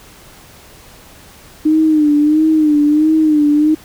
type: tone with vibrato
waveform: sine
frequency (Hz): 304.7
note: D#4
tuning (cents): -36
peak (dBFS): -8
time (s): 1.65-3.75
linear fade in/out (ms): 10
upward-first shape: sine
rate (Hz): 1.5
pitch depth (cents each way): 65
effects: pink hiss -41 dBFS RMS until 3.84 s